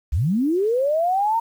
sine linear sweep, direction up, 56.4 to 932.3 Hz, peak -17 dBFS, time 0.12-1.4 s, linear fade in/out 10 ms, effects 8-bit

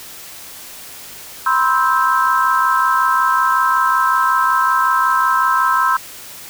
sine chord, C major seventh, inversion third, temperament just, 981.1 / 1046.5 / 1308.1 / 1569.8 Hz, B5 / C6 / E6 / G6, -12 / 0 / -14 / +2 cents, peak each -20 / -16 / -16 / -20 dBFS, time 1.46-5.97 s, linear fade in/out 5 ms, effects white hiss -35 dBFS RMS until 6.49 s

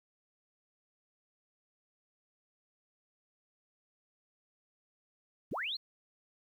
sine linear sweep, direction up, 36.99 to 4400 Hz, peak -34 dBFS, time 5.51-5.77 s, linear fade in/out 10 ms, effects 11-bit

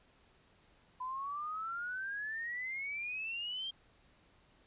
sine exponential sweep, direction up, 1000 to 3212 Hz, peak -37 dBFS, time 1-3.71 s, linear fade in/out 10 ms, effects pink hiss -67 dBFS RMS until 4.66 s + resampled to 8000 Hz

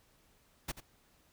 pink noise with echo, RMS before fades -37 dBFS, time 0.68-0.72 s, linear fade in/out 10 ms, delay 86 ms, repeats 1, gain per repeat -12 dB, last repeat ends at 0.806 s, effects pink hiss -68 dBFS RMS until 1.32 s

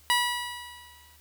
15% pulse tone with exponential decay, 972 Hz, B5, 28 cents flat, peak -13 dBFS, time 0.1-1.16 s, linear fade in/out 0 ms, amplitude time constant 230 ms, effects added 75 Hz sine -58 dBFS peak until 1.2 s + white hiss -58 dBFS RMS until 1.2 s

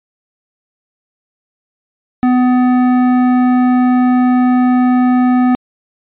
sine tone with hard clipping, 250.5 Hz, B3, 25 cents sharp, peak -10 dBFS, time 2.23-5.55 s, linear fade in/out 0 ms, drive 12 dB, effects resampled to 8000 Hz

